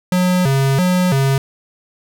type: tone with vibrato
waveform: square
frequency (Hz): 157.1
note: D#3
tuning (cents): +17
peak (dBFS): -13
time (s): 0.12-1.38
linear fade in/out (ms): 2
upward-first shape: square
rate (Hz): 1.5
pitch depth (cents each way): 250
effects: none